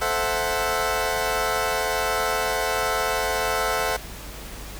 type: chord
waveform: 20% pulse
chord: F# half-diminished seventh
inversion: first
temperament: equal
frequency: 440 / 523.3 / 659.3 / 740 Hz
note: A4 / C5 / E5 / F#5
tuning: 0 / 0 / 0 / 0 cents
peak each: -23 dBFS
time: 0.01-3.97 s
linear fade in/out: 10 ms
effects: added 50 Hz sine -38 dBFS peak until 4.79 s + pink hiss -39 dBFS RMS until 4.79 s